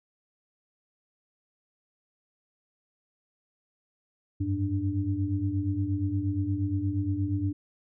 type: tone cluster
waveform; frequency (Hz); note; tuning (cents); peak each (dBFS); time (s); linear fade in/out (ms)
sine; 93.3 / 101.8 / 294.3; F#2 / G#2 / D4; +15 / -34 / +4; -30; 4.4-7.53; 10
effects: none